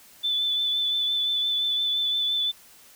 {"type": "tone with vibrato", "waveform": "sine", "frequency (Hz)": 3500, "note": "A7", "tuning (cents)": -10, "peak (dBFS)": -22, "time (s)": [0.23, 2.52], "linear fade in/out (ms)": 20, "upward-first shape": "sine", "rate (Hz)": 5.8, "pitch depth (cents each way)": 21, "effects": ["white hiss -52 dBFS RMS until 2.95 s"]}